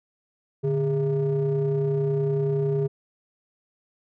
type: ring-modulated tone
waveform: triangle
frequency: 130.81 Hz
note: C3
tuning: in tune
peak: -16 dBFS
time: 0.63-2.88 s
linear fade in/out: 20 ms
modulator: 277 Hz
effects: none